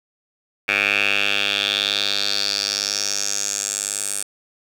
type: tone with band-pass filter sweep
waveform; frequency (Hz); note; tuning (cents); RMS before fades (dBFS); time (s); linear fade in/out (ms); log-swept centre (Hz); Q
10% pulse; 101; G#2; -48; -22; 0.68-4.23; 5; 2300 to 8900; 4.4
effects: 7-bit